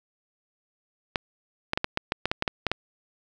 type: clicks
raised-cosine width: 0.3 ms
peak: -8 dBFS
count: 12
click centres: 1.158 / 1.734 / 1.775 / 1.844 / 1.974 / 2.121 / 2.256 / 2.315 / 2.424 / 2.478 / 2.667 / 2.716 s
effects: none